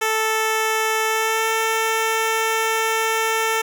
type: tone with pitch glide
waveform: 10% pulse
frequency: 440 to 446.1 Hz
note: A4 to A4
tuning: 0 to +24 cents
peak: -10 dBFS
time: 0.01-3.62 s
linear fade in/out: 10 ms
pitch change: +24 cents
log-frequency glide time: 1.07-1.46 s
effects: none